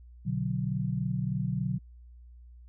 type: chord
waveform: sine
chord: B minor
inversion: none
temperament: equal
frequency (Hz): 123.47 / 146.83 / 185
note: B2 / D3 / F#3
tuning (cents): 0 / 0 / 0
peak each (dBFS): -32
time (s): 0.25-1.79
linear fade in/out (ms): 20
effects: added 60 Hz sine -48 dBFS peak until 2.68 s